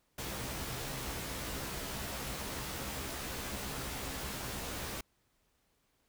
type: noise with comb filter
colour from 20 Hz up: pink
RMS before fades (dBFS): -40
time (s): 0.18-5.01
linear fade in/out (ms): 5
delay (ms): 15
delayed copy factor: +0.65
effects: pink hiss -75 dBFS RMS until 6.08 s